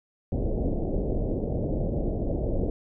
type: low-pass noise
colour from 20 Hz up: pink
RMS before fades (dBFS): -27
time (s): 0.32-2.7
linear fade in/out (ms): 2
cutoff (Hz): 640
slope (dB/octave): 48
effects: none